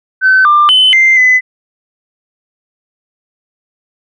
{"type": "tone with pitch steps", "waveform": "sine", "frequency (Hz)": [1527, 1191, 3036, 2087, 2014], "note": ["G6", "D6", "F#7", "C7", "B6"], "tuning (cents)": [-46, 24, 44, -5, 33], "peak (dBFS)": -3, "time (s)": [0.21, 1.41], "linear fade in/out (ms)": 50, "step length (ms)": 240, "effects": ["tanh soft clip ceiling 0 dBFS"]}